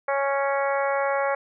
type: harmonic tone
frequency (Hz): 277.2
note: C#4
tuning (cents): 0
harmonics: 2 / 3 / 4 / 5 / 6 / 7 / 8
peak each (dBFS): -24 / -28 / -30 / -32 / -34 / -35 / -36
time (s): 0.08-1.35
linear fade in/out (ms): 5
effects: none